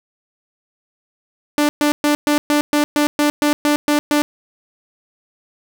sawtooth tone bursts, 294.8 Hz, D4, 7 cents sharp, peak -9 dBFS, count 12, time 1.58-4.22 s, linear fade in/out 0 ms, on 110 ms, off 120 ms, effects none

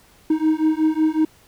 triangle beating tone pair, 311.1 / 316.5 Hz, D#4 / D#4, 0 / +30 cents, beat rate 5.4 Hz, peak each -17 dBFS, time 0.3-1.25 s, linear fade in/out 5 ms, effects pink hiss -53 dBFS RMS until 1.47 s

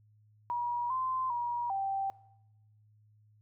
sine tone with pitch steps, 960 / 1036 / 957 / 781 Hz, B5 / C6 / A#5 / G5, -49 / -17 / +45 / -7 cents, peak -30 dBFS, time 0.5-2.1 s, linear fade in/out 0 ms, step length 400 ms, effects noise-tail reverb RT60 0.8 s tail -19 dB re dry + added 106 Hz sine -61 dBFS peak until 3.41 s

